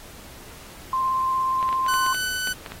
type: tone with vibrato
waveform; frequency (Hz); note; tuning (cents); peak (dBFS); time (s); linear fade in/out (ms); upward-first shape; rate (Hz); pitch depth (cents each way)
sine; 1046.5; C6; 0; -20; 0.93-2.13; 2; sine; 17; 9
type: clicks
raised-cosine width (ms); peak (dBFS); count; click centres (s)
0.3; -18; 10; 1.628 / 1.69 / 1.728 / 1.864 / 1.939 / 2.064 / 2.146 / 2.473 / 2.662 / 2.72
type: tone with tremolo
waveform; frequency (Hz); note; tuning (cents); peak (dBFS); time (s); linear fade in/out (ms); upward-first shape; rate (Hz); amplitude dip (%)
sawtooth; 1500; F#6; +23; -20; 1.88-2.53; 5; triangle; 3.6; 25
effects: pink hiss -44 dBFS RMS until 2.8 s + AAC 48 kbps